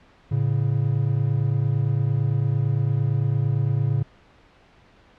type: tone pair together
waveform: triangle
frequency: 110.96 / 139.8 Hz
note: A2 / C#3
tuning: +15 / +15 cents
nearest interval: major third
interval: 400 cents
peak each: -20 dBFS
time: 0.31-4.03 s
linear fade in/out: 10 ms
effects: pink hiss -54 dBFS RMS until 5.18 s + low-pass 3000 Hz 12 dB/octave